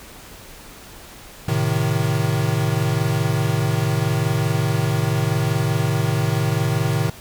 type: chord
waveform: square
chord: A diminished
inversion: none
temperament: equal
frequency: 110 / 130.81 / 155.56 Hz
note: A2 / C3 / Eb3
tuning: 0 / 0 / 0 cents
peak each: -23 dBFS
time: 1.48-7.1 s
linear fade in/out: 5 ms
effects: pink hiss -41 dBFS RMS until 7.2 s